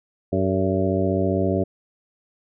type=harmonic tone with a mistuned harmonic; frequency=95.1 Hz; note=F#2; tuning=48 cents sharp; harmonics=1 / 2 / 3 / 4 / 5 / 6 / 7; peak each=-25 / -25 / -26 / -25 / -30 / -27 / -29 dBFS; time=0.32-1.64 s; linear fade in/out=10 ms; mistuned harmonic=5; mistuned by=-73 cents; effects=none